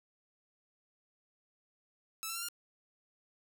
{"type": "tone with pitch steps", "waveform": "5% pulse", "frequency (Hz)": [1312, 1342.7, 1374, 1406.2], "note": ["E6", "E6", "F6", "F6"], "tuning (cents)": [-9, 31, -29, 11], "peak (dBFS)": -26, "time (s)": [2.23, 2.486], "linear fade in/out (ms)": 0, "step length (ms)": 64, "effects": []}